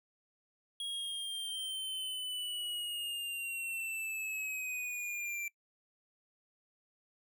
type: linear sweep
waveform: square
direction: down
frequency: 3300 to 2349 Hz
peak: -37 dBFS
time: 0.8-5.48 s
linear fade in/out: 2 ms
effects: noise-tail reverb RT60 0.1 s tail -23 dB re dry